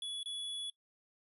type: tone with dropouts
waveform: square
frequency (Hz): 3398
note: G#7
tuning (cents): +39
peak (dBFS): -39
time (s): 0.02-0.7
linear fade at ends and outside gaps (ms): 2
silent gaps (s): 0.231-0.258
effects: noise-tail reverb RT60 0.1 s tail -22 dB re dry + resampled to 32000 Hz